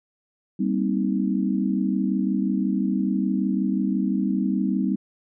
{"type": "chord", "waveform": "sine", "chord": "C minor seventh", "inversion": "second", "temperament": "just", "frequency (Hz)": [196.22, 235.5, 261.6, 314], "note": ["G3", "Bb3", "C4", "Eb4"], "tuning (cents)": [2, 18, 0, 16], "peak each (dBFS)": [-23, -29, -26, -28], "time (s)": [0.59, 4.96], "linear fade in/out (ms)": 10, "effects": []}